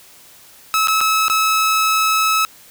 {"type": "tone with dropouts", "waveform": "sawtooth", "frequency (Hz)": 1296, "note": "E6", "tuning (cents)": -30, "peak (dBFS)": -10, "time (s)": [0.74, 2.45], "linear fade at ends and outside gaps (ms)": 0, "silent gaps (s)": [[0.873, 0.883], [1.006, 1.012], [1.282, 1.299]], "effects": ["white hiss -45 dBFS RMS until 2.7 s"]}